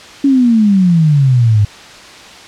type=exponential sweep; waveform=sine; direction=down; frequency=283.7 to 100.7 Hz; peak=-6 dBFS; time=0.24-1.65 s; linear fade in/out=5 ms; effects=white hiss -34 dBFS RMS until 2.47 s + low-pass 5000 Hz 12 dB/octave